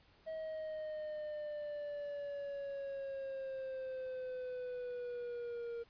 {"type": "exponential sweep", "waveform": "triangle", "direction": "down", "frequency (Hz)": [640, 466.2], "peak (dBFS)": -38, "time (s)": [0.26, 5.84], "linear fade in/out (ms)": 20, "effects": ["pink hiss -67 dBFS RMS until 5.89 s", "resampled to 11025 Hz"]}